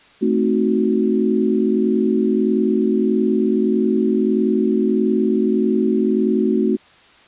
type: chord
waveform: sine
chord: A diminished seventh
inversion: none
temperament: equal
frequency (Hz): 220 / 261.6 / 311.1 / 370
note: A3 / C4 / Eb4 / Gb4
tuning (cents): 0 / 0 / 0 / 0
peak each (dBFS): -18 / -21 / -23 / -19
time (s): 0.21-6.77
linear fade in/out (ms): 20
effects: white hiss -49 dBFS RMS until 7.27 s + resampled to 8000 Hz